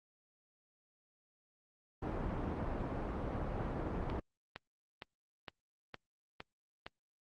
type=low-pass noise; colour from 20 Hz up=pink; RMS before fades=-38 dBFS; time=2.02-4.2 s; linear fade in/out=5 ms; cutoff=1000 Hz; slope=12 dB/octave
type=click train; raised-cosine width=0.3 ms; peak=-27 dBFS; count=7; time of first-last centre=4.1-6.865 s; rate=2.17 Hz
effects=Opus 24 kbps